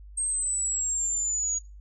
sine exponential sweep, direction down, 8450 to 6710 Hz, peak -25 dBFS, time 0.17-1.59 s, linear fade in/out 10 ms, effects noise-tail reverb RT60 0.3 s tail -24 dB re dry + added 50 Hz sine -43 dBFS peak until 1.8 s

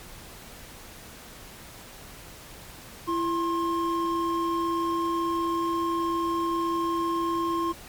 triangle tone pair together, 335.5 / 1065 Hz, E4 / C6, +31 / +30 cents, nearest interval octave + minor sixth, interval 1999 cents, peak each -25 dBFS, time 3.07-7.73 s, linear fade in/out 20 ms, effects pink hiss -45 dBFS RMS until 7.88 s + MP3 96 kbps

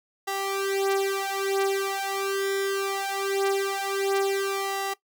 sawtooth tone with flanger, 392 Hz, G4, in tune, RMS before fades -27 dBFS, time 0.27-4.94 s, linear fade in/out 10 ms, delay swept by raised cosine 1.5 to 7.1 ms, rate 0.22 Hz, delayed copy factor +1, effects noise-tail reverb RT60 0.1 s tail -18 dB re dry

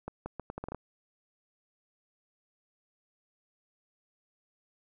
accelerating click train, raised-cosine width 1 ms, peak -23 dBFS, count 9, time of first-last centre 0.08-0.747 s, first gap 180 ms, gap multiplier 0.76, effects none

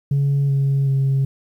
sine tone with pitch steps, 140.2 / 137.9 / 135.8 Hz, C#3 / C#3 / C#3, +20 / -9 / -35 cents, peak -13 dBFS, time 0.11-1.25 s, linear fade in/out 5 ms, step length 380 ms, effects tanh soft clip ceiling -13 dBFS + 9-bit

